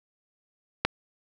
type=click; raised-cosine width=0.3 ms; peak=-5 dBFS; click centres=0.85 s; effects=none